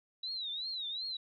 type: tone with vibrato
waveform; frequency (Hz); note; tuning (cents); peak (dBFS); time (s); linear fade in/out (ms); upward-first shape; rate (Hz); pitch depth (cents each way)
sine; 3900; B7; -23; -36; 0.23-1.17; 5; triangle; 2.7; 180
effects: none